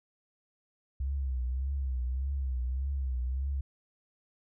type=tone with vibrato; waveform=sine; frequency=65.41 Hz; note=C2; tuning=in tune; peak=-29 dBFS; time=1-3.61 s; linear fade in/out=5 ms; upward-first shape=triangle; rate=1.7 Hz; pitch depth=120 cents each way; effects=none